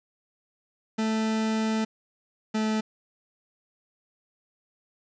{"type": "tone pair in turn", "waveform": "40% pulse", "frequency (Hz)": [220, 217.5], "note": ["A3", "A3"], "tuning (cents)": [0, -20], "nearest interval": "unison", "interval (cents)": 20, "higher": "first", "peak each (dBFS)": -23, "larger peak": "neither", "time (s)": [[0.98, 1.85], [2.54, 2.81]], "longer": "first", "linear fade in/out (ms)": 10, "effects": ["resampled to 16000 Hz", "9-bit"]}